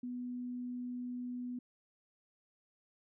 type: tone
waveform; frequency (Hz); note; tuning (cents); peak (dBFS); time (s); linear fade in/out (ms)
sine; 246.9; B3; 0; -38; 0.03-1.59; 5
effects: none